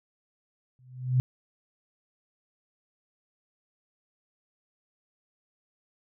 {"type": "tone with exponential growth", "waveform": "sine", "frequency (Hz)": 127.2, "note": "C3", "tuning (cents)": -48, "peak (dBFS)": -17, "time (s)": [0.79, 1.2], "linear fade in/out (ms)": 0, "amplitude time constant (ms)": 87, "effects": []}